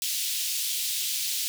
pink high-pass noise, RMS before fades -29 dBFS, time 0.02-1.48 s, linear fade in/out 0 ms, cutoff 3100 Hz, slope 24 dB/octave, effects none

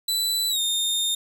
sawtooth tone with pitch glide, 3982 to 3652 Hz, B7 to A#7, +14 to -36 cents, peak -19 dBFS, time 0.08-1.15 s, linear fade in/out 5 ms, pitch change -150 cents, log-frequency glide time 0.49-0.6 s, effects 9-bit

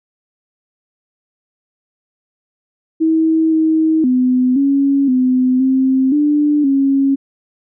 sine tone with pitch steps, 320.9 / 317.5 / 253 / 277.4 / 254.9 / 263.1 / 295.7 / 273.8 Hz, E4 / D#4 / B3 / C#4 / C4 / C4 / D4 / C#4, -46 / +35 / +42 / +1 / -45 / +10 / +12 / -21 cents, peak -10 dBFS, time 3-7.16 s, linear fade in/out 20 ms, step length 520 ms, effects none

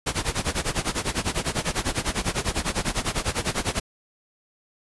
pink noise with tremolo, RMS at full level -23 dBFS, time 0.06-3.8 s, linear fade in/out 10 ms, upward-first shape sine, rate 10 Hz, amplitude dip 90%, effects resampled to 24000 Hz

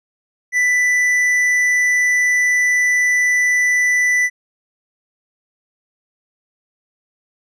sine tone with tanh clipping, 1984 Hz, B6, 7 cents sharp, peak -14 dBFS, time 0.52-4.3 s, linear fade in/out 50 ms, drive 8 dB, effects none

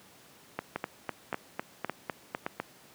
two click trains, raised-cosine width 0.5 ms, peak -16 / -16 dBFS, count 9 / 4, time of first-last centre 0.59-2.6 / 0.76-2.465 s, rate 3.98 / 1.76 Hz, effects pink hiss -56 dBFS RMS until 2.94 s + high-pass 150 Hz 12 dB/octave

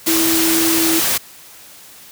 sine tone in noise, 327.7 Hz, E4, 10 cents flat, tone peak -16 dBFS, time 0.07-1 s, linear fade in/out 10 ms, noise white, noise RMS -17 dBFS, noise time 0.06-1.18 s, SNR -2 dB, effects white hiss -41 dBFS RMS until 2.11 s + high-pass 60 Hz 12 dB/octave

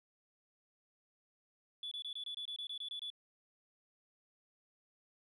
sine tone bursts, 3444 Hz, A7, 38 cents flat, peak -39 dBFS, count 12, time 1.83-3.102 s, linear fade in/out 2 ms, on 84 ms, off 24 ms, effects tanh soft clip ceiling -36 dBFS

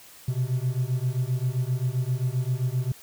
triangle beating tone pair, 123.4 / 131 Hz, B2 / C3, -1 / +2 cents, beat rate 7.6 Hz, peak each -24 dBFS, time 0.28-2.92 s, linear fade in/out 5 ms, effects tanh soft clip ceiling -14 dBFS + white hiss -49 dBFS RMS until 3.02 s

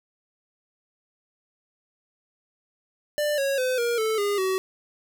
square tone with pitch steps, 593 / 550.1 / 510.3 / 473.4 / 439.1 / 407.4 / 377.9 Hz, D5 / C#5 / C5 / A#4 / A4 / G#4 / F#4, +17 / -13 / -43 / +27 / -4 / -33 / +37 cents, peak -23 dBFS, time 3.18-4.58 s, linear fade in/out 0 ms, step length 200 ms, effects none

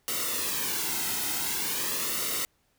white noise with flanger, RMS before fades -30 dBFS, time 0.08-2.45 s, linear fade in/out 0 ms, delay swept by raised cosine 1.2 to 1.76 ms, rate 0.45 Hz, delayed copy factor -0.65, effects pink hiss -70 dBFS RMS until 2.78 s

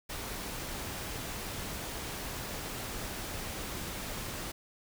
pink noise, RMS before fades -39 dBFS, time 0.09-4.52 s, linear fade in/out 10 ms, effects none

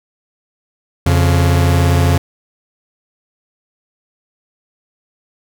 45% pulse tone pair together, 87.4 / 139.82 Hz, F2 / C#3, +2 / +15 cents, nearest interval minor sixth, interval 813 cents, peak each -11 / -15 dBFS, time 1.06-2.18 s, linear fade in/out 5 ms, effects none

